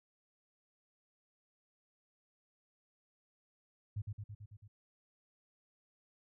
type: tone with echo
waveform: sine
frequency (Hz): 103.83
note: G#2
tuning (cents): 0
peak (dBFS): -35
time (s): 3.96-4.02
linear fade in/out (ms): 10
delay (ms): 110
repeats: 6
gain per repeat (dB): -3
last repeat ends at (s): 4.68
effects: none